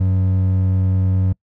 triangle tone pair together, 94.77 / 185 Hz, F#2 / F#3, +42 / 0 cents, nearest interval octave, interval 1158 cents, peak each -12 / -23 dBFS, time 0-1.33 s, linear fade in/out 10 ms, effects noise-tail reverb RT60 0.1 s tail -25 dB re dry

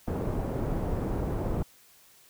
pink low-pass noise, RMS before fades -30 dBFS, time 0.07-1.63 s, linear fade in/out 10 ms, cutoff 620 Hz, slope 12 dB/octave, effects white hiss -58 dBFS RMS until 2.29 s

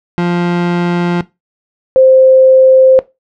30% pulse / sine tone pair in turn, 174.6 / 523.2 Hz, F3 / C5, 0 / 0 cents, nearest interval octave + perfect fifth, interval 1900 cents, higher second, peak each -8 / -3 dBFS, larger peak second, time 0.18-1.21 / 1.96-2.99 s, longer neither, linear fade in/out 0 ms, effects noise-tail reverb RT60 0.2 s tail -17 dB re dry + low-pass 3000 Hz 12 dB/octave

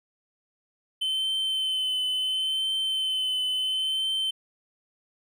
triangle tone with vibrato, 3063 Hz, G7, 41 cents flat, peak -23 dBFS, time 1.01-4.31 s, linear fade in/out 10 ms, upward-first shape triangle, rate 0.72 Hz, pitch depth 24 cents each way, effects none

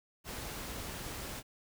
pink noise, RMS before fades -42 dBFS, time 0.24-1.43 s, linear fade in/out 50 ms, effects none

